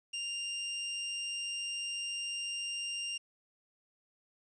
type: tone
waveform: sawtooth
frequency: 2794 Hz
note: F7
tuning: in tune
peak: -32 dBFS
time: 0.13-3.18 s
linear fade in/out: 10 ms
effects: resampled to 22050 Hz + 11-bit